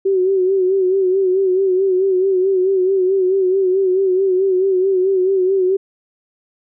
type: tone with vibrato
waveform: sine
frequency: 377.9 Hz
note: F#4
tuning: 37 cents sharp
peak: -12 dBFS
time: 0.05-5.77 s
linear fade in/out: 10 ms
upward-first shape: sine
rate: 4.6 Hz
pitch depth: 63 cents each way
effects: none